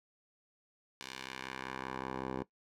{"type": "tone with band-pass filter sweep", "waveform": "10% pulse", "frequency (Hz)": 65.3, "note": "C2", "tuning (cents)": -3, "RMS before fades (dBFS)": -42, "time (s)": [1.01, 2.43], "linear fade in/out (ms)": 0, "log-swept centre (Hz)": [4000, 540], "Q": 0.89, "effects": ["noise-tail reverb RT60 0.1 s tail -17 dB re dry"]}